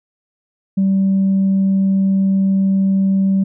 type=tone; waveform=sine; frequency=193.4 Hz; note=G3; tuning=23 cents flat; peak=-10 dBFS; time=0.77-3.44 s; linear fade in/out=10 ms; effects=tanh soft clip ceiling -9 dBFS